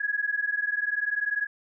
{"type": "tone pair together", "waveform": "sine", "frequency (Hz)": [1661.2, 1681.5], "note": ["G#6", "G#6"], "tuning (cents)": [0, 21], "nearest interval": "unison", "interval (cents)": 21, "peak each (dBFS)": -28, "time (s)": [0, 1.47], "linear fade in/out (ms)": 10, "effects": []}